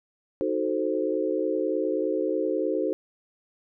sine chord, D# diminished seventh, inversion none, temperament equal, 311.1 / 370 / 440 / 523.3 Hz, D#4 / F#4 / A4 / C5, 0 / 0 / 0 / 0 cents, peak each -29 dBFS, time 0.41-2.93 s, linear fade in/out 0 ms, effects none

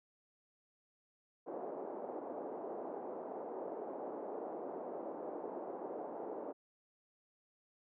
pink band-pass noise, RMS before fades -44 dBFS, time 1.46-6.53 s, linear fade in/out 20 ms, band 320 to 790 Hz, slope 24 dB/octave, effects none

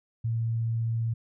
sine tone, 114.4 Hz, A#2, 32 cents flat, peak -25 dBFS, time 0.24-1.14 s, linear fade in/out 10 ms, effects none

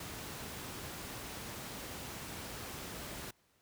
pink noise, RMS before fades -44 dBFS, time 0-3.31 s, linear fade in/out 5 ms, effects pink hiss -72 dBFS RMS until 3.61 s + high-pass 60 Hz 12 dB/octave

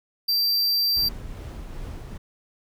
square tone, 4699 Hz, D8, in tune, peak -20 dBFS, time 0.28-1.09 s, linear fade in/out 10 ms
brown noise with tremolo, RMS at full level -34 dBFS, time 0.96-2.18 s, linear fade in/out 10 ms, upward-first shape triangle, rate 2.5 Hz, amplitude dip 30%
effects none

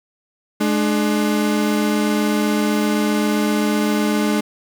35% pulse tone pair together, 211.9 / 299.7 Hz, G#3 / D4, +35 / +35 cents, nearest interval tritone, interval 600 cents, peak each -16 / -19 dBFS, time 0.6-4.41 s, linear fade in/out 10 ms, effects none

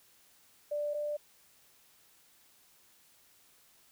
sine tone pair in turn, 589 / 592 Hz, D5 / D5, +5 / +14 cents, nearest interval unison, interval 9 cents, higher second, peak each -31 / -32 dBFS, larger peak first, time 0.71-0.94 / 0.94-1.17 s, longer neither, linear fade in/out 10 ms, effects white hiss -64 dBFS RMS until 3.91 s

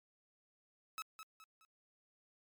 sawtooth tone with echo, 1295 Hz, E6, 31 cents flat, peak -37 dBFS, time 0.98-1.02 s, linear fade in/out 0 ms, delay 210 ms, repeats 3, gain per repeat -8 dB, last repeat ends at 1.65 s, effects MP3 96 kbps

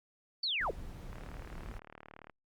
sine linear sweep, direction down, 4639 to 305 Hz, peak -31 dBFS, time 0.43-0.71 s, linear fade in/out 5 ms
brown noise, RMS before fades -45 dBFS, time 0.6-1.79 s, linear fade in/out 10 ms
click train, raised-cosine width 0.5 ms, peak -34 dBFS, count 45, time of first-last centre 1.13-2.297 s, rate 37.7 Hz
effects Opus 48 kbps

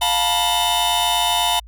45% pulse tone cluster, 704 / 880 / 968 / 3007 / 3658 Hz, F5 / A5 / B5 / F#7 / A#7, +14 / 0 / -35 / +27 / -33 cents, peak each -23 dBFS, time 0.01-1.6 s, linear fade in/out 10 ms, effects added 55 Hz sine -38 dBFS peak until 1.67 s

